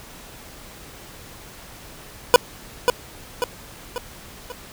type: tone with echo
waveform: 25% pulse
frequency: 490.9 Hz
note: B4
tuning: 10 cents flat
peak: -3 dBFS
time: 2.34-2.36 s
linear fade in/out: 0 ms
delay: 540 ms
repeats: 4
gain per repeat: -6 dB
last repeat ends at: 4.52 s
effects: pink hiss -42 dBFS RMS until 4.72 s